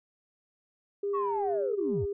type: tone with tremolo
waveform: sine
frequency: 402.8 Hz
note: G4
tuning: 47 cents sharp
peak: -27 dBFS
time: 1.03-2.13 s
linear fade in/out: 5 ms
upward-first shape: sine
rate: 2.5 Hz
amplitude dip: 25%
type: linear sweep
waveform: sine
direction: down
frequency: 1145 to 58.27 Hz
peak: -29 dBFS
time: 1.13-2.06 s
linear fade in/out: 20 ms
effects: tanh soft clip ceiling -19 dBFS